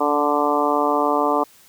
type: harmonic tone with a mistuned harmonic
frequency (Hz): 146.83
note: D3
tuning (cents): 0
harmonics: 2 / 3 / 4 / 5 / 6 / 7 / 8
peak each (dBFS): -24 / -24 / -24 / -24 / -24 / -24 / -24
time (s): 0-1.44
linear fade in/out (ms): 10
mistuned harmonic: 2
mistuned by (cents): -16
effects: white hiss -51 dBFS RMS until 1.68 s